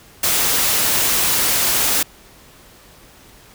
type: noise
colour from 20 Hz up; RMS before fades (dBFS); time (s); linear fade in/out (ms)
white; -17; 0.23-2.03; 5
effects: pink hiss -46 dBFS RMS until 3.54 s